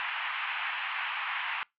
white band-pass noise, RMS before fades -34 dBFS, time 0-1.63 s, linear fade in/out 0 ms, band 820 to 2900 Hz, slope 48 dB/octave, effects noise-tail reverb RT60 0.2 s tail -25 dB re dry

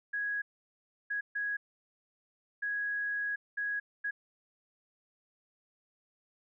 sine tone bursts at uneven times, 1661.2 Hz, G#6, in tune, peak -31 dBFS, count 6, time 0.13-0.42 / 1.1-1.21 / 1.35-1.57 / 2.62-3.36 / 3.57-3.8 / 4.04-4.11 s, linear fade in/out 10 ms, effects none

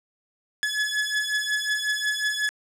sawtooth beating tone pair, 1702 / 1707.5 Hz, G#6 / G#6, +42 / +48 cents, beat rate 5.5 Hz, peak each -23 dBFS, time 0.63-2.49 s, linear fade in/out 0 ms, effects low-pass 9000 Hz 12 dB/octave + 9-bit

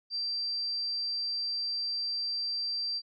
sine tone, 4700 Hz, D8, 1 cent sharp, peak -30 dBFS, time 0.1-3.02 s, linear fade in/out 50 ms, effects none

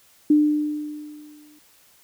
sine tone with exponential decay, 299.5 Hz, D4, 34 cents sharp, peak -11 dBFS, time 0.3-1.59 s, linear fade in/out 5 ms, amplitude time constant 280 ms, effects white hiss -56 dBFS RMS until 2.03 s

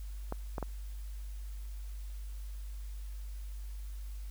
clicks, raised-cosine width 1 ms, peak -22 dBFS, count 3, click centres 0.324 / 0.582 / 0.627 s, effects added 50 Hz sine -39 dBFS peak until 4.3 s + white hiss -60 dBFS RMS until 4.3 s

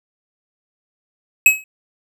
square tone with exponential decay, 2561 Hz, D#7, 49 cents sharp, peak -4 dBFS, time 1.46-1.64 s, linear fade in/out 2 ms, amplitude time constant 39 ms, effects none

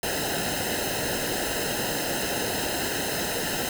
pink noise with comb filter, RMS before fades -28 dBFS, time 0.03-3.69 s, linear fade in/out 2 ms, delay 0.87 ms, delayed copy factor -0.85, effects none

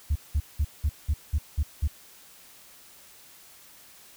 sine tone bursts, 73.6 Hz, D2, 4 cents sharp, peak -19 dBFS, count 8, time 0.1-1.878 s, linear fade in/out 10 ms, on 56 ms, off 190 ms, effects tanh soft clip ceiling -18 dBFS + white hiss -52 dBFS RMS until 4.16 s

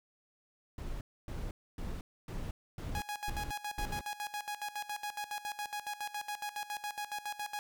brown noise bursts, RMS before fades -39 dBFS, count 7, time 0.78-4.01 s, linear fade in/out 2 ms, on 230 ms, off 270 ms
sawtooth tone with tremolo, 830.6 Hz, G#5, in tune, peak -32 dBFS, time 2.95-7.59 s, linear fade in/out 0 ms, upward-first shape square, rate 7.2 Hz, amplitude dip 80%
effects none

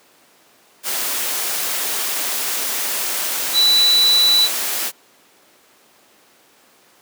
sine tone in noise, 3960 Hz, B7, 4 cents sharp, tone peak -11 dBFS, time 3.53-4.49 s, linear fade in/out 50 ms, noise white, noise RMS -22 dBFS, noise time 0.83-4.92 s, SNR +8 dB, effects pink hiss -52 dBFS RMS until 7.01 s + high-pass 300 Hz 12 dB/octave

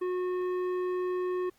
sine tone with tanh clipping, 363.7 Hz, F#4, 30 cents flat, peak -30 dBFS, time 0.01-1.5 s, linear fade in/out 10 ms, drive 11 dB, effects pink hiss -66 dBFS RMS until 1.58 s + Opus 24 kbps

